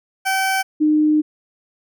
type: tone pair in turn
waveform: 20% pulse / sine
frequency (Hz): 768 / 304.8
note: G5 / D#4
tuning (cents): -36 / -36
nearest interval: octave + major third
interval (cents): 1600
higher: first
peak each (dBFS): -12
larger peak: neither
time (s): 0.25-0.63 / 0.8-1.22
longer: second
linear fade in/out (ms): 20
effects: none